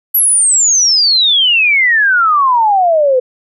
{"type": "exponential sweep", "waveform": "sine", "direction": "down", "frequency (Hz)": [11910, 493.9], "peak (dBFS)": -7, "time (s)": [0.14, 3.2], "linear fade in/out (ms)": 10, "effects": []}